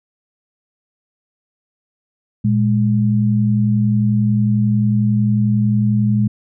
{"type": "tone pair together", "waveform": "sine", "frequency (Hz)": [116.57, 207.7], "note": ["A#2", "G#3"], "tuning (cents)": [0, 0], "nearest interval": "minor seventh", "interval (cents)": 1000, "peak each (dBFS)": -15, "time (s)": [2.44, 6.28], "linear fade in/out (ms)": 10, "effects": []}